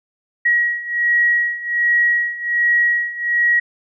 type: beating tone pair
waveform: sine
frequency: 1905 / 1906.3 Hz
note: A#6 / A#6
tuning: +37 / +38 cents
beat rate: 1.3 Hz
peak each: -19 / -16 dBFS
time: 0.45-3.6 s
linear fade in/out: 10 ms
effects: none